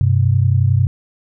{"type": "tone pair together", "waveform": "sine", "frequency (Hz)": [96.61, 127.8], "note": ["G2", "C3"], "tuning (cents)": [-25, -40], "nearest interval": "perfect fourth", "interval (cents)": 485, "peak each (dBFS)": [-13, -14], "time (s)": [0.01, 0.87], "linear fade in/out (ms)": 0, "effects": []}